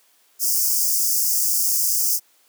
white high-pass noise, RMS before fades -20 dBFS, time 0.39-2.2 s, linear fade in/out 50 ms, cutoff 4900 Hz, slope 96 dB/octave, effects white hiss -59 dBFS RMS until 2.48 s + high-pass 300 Hz 12 dB/octave

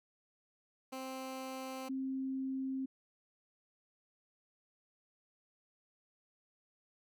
15% pulse / sine tone pair in turn, 262.3 / 265.2 Hz, C4 / C4, +4 / +23 cents, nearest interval unison, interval 19 cents, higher second, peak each -35 / -35 dBFS, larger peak neither, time 0.92-1.89 / 1.89-2.86 s, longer neither, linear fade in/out 10 ms, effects none

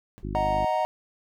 brown noise with exponential decay, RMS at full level -44 dBFS, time 0.18-0.31 s, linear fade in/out 0 ms, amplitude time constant 27 ms
harmonic tone, 50.6 Hz, G#1, 44 cents flat, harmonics 1 / 2 / 3 / 4 / 5 / 6 / 7, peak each -33 / -36 / -38 / -39 / -40 / -41 / -41 dBFS, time 0.23-0.65 s, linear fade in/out 5 ms
triangle chord, D# minor, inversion none, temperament equal, 622.3 / 740 / 932.3 Hz, D#5 / F#5 / A#5, 0 / 0 / 0 cents, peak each -25 dBFS, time 0.35-0.85 s, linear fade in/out 0 ms
effects none

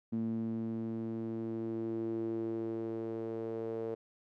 sawtooth tone with band-pass filter sweep, 113 Hz, A2, 47 cents sharp, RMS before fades -37 dBFS, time 0.12-3.95 s, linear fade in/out 10 ms, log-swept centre 240 to 450 Hz, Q 4.9, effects none

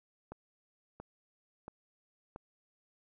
click train, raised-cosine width 1 ms, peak -30 dBFS, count 4, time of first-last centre 0.32-2.361 s, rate 1.47 Hz, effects none

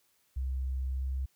sine tone with pitch glide, 65.3 to 65.98 Hz, C2 to C2, -3 to +15 cents, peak -30 dBFS, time 0.36-1.26 s, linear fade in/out 10 ms, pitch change +18 cents, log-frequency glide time 0.88-1.09 s, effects white hiss -71 dBFS RMS until 1.35 s

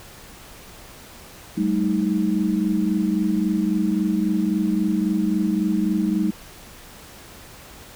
sine tone cluster, 192.4 / 216.1 / 314.1 Hz, G3 / A3 / D#4, -32 / -31 / +16 cents, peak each -22 / -23 / -23 dBFS, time 1.57-6.31 s, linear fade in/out 10 ms, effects pink hiss -43 dBFS RMS until 7.95 s

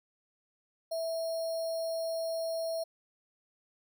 sine tone with sample-and-hold, 656 Hz, E5, 9 cents flat, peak -31 dBFS, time 0.91-2.84 s, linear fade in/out 10 ms, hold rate 4900 Hz, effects none

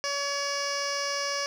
15% pulse tone with low-pass filter, 566 Hz, C#5, 36 cents sharp, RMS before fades -30 dBFS, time 0.04-1.46 s, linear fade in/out 0 ms, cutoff 5200 Hz, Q 4.5, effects 9-bit

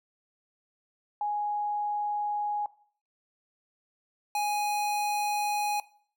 sine / square tone pair in turn, 830.6 / 830.6 Hz, G#5 / G#5, 0 / 0 cents, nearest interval unison, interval 0 cents, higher neither, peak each -27 / -27 dBFS, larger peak neither, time 1.21-2.66 / 4.35-5.8 s, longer neither, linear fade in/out 2 ms, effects noise-tail reverb RT60 0.5 s tail -19 dB re dry

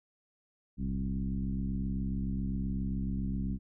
sine tone with frequency modulation, 125.4 Hz, B2, 27 cents sharp, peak -30 dBFS, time 0.77-3.59 s, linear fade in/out 50 ms, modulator 67.4 Hz, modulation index 1.8, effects none

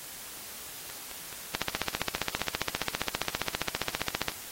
two click trains, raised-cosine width 0.2 ms, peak -9 / -23 dBFS, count 42 / 17, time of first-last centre 1.55-4.283 / 0.9-4.319 s, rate 15 / 4.68 Hz, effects white hiss -43 dBFS RMS until 4.51 s + AAC 48 kbps

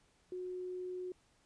sine tone, 364.8 Hz, F#4, 24 cents flat, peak -39 dBFS, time 0.32-1.12 s, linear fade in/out 2 ms, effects pink hiss -71 dBFS RMS until 1.45 s + resampled to 22050 Hz

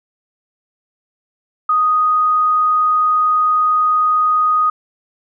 sine tone, 1244.5 Hz, D#6, in tune, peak -11 dBFS, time 1.69-4.7 s, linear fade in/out 5 ms, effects none

